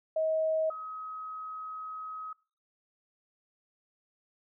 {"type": "tone pair in turn", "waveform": "sine", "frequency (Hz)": [635, 1270], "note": ["D#5", "D#6"], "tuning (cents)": [35, 35], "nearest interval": "octave", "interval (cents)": 1200, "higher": "second", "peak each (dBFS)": [-26, -37], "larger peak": "first", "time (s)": [[0.16, 0.7], [0.7, 2.33]], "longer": "second", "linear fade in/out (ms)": 5, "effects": ["noise-tail reverb RT60 0.4 s tail -22 dB re dry"]}